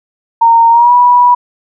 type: tone with pitch glide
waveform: sine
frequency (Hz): 922 to 976.8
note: A#5 to B5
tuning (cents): -19 to -19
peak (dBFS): -3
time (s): 0.41-1.35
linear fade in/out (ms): 10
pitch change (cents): +100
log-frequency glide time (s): 0.7-0.93
effects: none